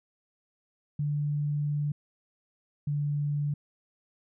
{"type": "tone pair in turn", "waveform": "sine", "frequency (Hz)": [146.83, 145.82], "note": ["D3", "D3"], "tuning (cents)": [0, -12], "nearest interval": "unison", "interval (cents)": 12, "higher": "first", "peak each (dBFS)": -26, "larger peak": "neither", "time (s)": [[0.99, 1.92], [2.87, 3.54]], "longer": "first", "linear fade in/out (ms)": 5, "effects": []}